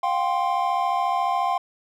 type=chord; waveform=triangle; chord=F suspended second; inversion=none; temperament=equal with one note detuned; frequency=709.8 / 784 / 1046.5 Hz; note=F5 / G5 / C6; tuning=+28 / 0 / 0 cents; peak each=-23 dBFS; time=0.03-1.58 s; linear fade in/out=5 ms; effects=none